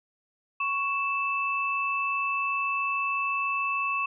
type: tone pair together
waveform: sine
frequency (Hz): 1109.4 / 2637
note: C#6 / E7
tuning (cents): +1 / 0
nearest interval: octave + minor third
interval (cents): 1499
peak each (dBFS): -28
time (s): 0.6-4.06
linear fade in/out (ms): 5
effects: none